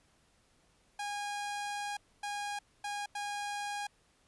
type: tone bursts at uneven times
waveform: sawtooth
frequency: 819 Hz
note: G#5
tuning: 24 cents flat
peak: -32 dBFS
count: 4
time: 0.99-1.97 / 2.23-2.59 / 2.84-3.06 / 3.15-3.87 s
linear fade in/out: 5 ms
effects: pink hiss -69 dBFS RMS until 4.27 s + resampled to 24000 Hz